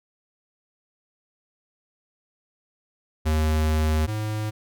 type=tone pair in turn; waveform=square; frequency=77.78 / 107.43 Hz; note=D#2 / A2; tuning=0 / -41 cents; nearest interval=tritone; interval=559 cents; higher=second; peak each=-20 / -26 dBFS; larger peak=first; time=3.25-4.07 / 4.07-4.51 s; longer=first; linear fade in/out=20 ms; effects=none